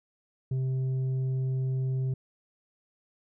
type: tone with tanh clipping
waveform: triangle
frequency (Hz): 130.81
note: C3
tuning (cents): 0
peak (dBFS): -27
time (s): 0.51-2.14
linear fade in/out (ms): 5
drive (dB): 9
effects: none

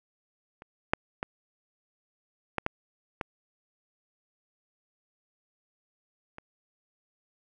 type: clicks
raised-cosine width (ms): 0.5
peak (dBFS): -30 / -7 / -16 / -12 / -12 / -16 / -27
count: 7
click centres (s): 0.621 / 0.935 / 1.229 / 2.583 / 2.664 / 3.212 / 6.384
effects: none

